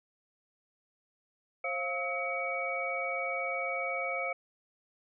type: tone cluster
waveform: sine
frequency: 535 / 695 / 1287 / 2257 Hz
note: C5 / F5 / E6 / C#7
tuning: +38 / -9 / -42 / +31 cents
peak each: -37 / -37 / -40 / -34 dBFS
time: 1.64-4.33 s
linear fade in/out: 5 ms
effects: none